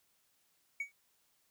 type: tone with exponential decay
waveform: triangle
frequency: 2247 Hz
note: C#7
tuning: 23 cents sharp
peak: -29 dBFS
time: 0.8-0.92 s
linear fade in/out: 5 ms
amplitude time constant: 25 ms
effects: tanh soft clip ceiling -28 dBFS + white hiss -74 dBFS RMS until 1.5 s